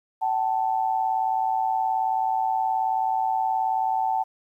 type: tone pair together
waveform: sine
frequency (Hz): 761.2 / 880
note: F#5 / A5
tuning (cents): +49 / 0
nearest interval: minor third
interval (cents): 251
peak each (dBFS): -24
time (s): 0.21-4.24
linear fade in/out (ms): 20
effects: 10-bit